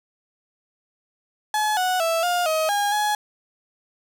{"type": "tone with pitch steps", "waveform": "35% pulse", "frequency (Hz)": [852, 737, 660, 708, 632, 816, 840], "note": ["G#5", "F#5", "E5", "F5", "D#5", "G#5", "G#5"], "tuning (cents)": [44, -7, 2, 23, 27, -31, 19], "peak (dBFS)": -18, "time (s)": [1.54, 3.15], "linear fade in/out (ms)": 2, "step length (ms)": 230, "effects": []}